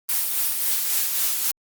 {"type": "noise with tremolo", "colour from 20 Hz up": "blue", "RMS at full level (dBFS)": -21, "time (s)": [0.09, 1.51], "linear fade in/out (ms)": 0, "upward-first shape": "sine", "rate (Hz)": 3.7, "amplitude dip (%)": 40, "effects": ["Opus 32 kbps"]}